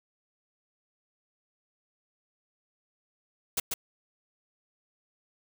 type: noise with echo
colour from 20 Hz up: white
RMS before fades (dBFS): -28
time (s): 3.57-3.6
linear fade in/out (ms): 5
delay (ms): 140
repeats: 1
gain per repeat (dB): -3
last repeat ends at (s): 3.74
effects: none

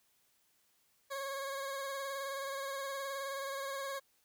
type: tone with vibrato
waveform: 20% pulse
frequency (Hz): 548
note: C#5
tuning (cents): -20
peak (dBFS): -33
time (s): 1.1-4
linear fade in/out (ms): 20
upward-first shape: sine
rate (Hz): 19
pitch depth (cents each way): 31
effects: white hiss -73 dBFS RMS until 4.24 s

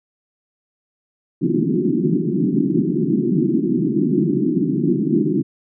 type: band-pass noise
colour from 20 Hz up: white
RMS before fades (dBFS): -18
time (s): 1.41-5.43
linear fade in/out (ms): 20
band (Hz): 140 to 370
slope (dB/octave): 96
effects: none

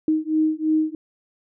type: beating tone pair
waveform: sine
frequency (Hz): 311.1 / 314.1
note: D#4 / D#4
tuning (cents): 0 / +16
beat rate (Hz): 3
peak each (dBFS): -21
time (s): 0.08-0.95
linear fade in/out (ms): 2
effects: none

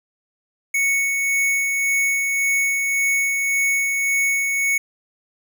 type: tone with tremolo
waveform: square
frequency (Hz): 2217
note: C#7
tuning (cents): 0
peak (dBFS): -17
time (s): 0.74-4.78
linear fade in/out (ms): 5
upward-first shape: sine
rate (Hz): 1.8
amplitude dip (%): 30
effects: none

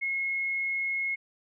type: tone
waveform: sine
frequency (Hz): 2167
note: C#7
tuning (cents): -40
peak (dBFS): -27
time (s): 0.01-1.16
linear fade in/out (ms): 20
effects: none

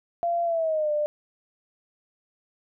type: tone with pitch glide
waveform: sine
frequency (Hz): 686 to 597.2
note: F5 to D5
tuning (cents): -31 to +29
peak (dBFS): -22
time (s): 0.23-1.06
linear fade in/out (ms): 0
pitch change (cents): -240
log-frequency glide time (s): 0.44-0.91
effects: none

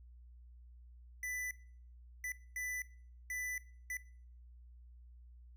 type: tone bursts at uneven times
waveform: square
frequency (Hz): 1991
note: B6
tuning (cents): +14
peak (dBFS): -39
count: 5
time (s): 1.23-1.51 / 2.24-2.32 / 2.56-2.82 / 3.3-3.58 / 3.9-3.97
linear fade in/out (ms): 2
effects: noise-tail reverb RT60 0.5 s tail -19 dB re dry + added 60 Hz sine -54 dBFS peak until 5.56 s

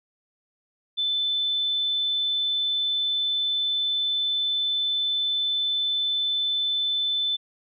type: tone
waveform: sine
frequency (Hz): 3520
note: A7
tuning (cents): 0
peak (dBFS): -22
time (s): 0.97-7.37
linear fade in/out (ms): 20
effects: none

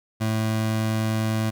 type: tone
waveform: 25% pulse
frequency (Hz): 110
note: A2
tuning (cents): 0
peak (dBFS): -18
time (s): 0.2-1.51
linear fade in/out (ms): 20
effects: none

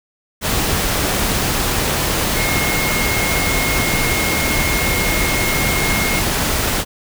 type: tone in noise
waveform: sine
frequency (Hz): 2152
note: C7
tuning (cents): +48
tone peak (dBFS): -21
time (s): 2.34-6.23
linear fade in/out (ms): 50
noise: pink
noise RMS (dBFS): -18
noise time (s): 0.41-6.85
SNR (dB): -6
effects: none

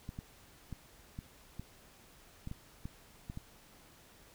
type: clicks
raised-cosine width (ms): 5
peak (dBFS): -29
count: 10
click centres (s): 0.091 / 0.189 / 0.727 / 1.189 / 1.596 / 2.474 / 2.514 / 2.855 / 3.299 / 3.374
effects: pink hiss -60 dBFS RMS until 4.34 s

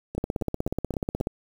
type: two click trains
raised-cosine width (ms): 2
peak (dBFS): -13 / -21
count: 19 / 5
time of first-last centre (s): 0.18-1.271 / 0.15-1.203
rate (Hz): 16.5 / 3.8
effects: 7-bit

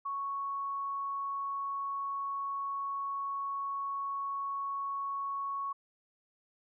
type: tone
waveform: sine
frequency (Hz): 1108.7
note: C#6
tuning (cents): 0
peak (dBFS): -33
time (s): 0.05-5.73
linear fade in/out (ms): 10
effects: none

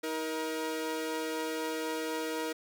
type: tone pair together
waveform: sawtooth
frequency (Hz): 317.2 / 473.8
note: D#4 / A#4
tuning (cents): +33 / +28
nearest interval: perfect fifth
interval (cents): 695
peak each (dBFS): -32 / -31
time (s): 0.03-2.53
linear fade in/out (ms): 10
effects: none

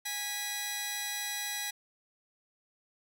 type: tone pair together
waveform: 10% pulse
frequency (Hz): 824 / 1958.6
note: G#5 / B6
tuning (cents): -14 / -15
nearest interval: octave + minor third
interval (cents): 1499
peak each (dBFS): -31 / -26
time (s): 0.05-1.71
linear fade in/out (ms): 10
effects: none

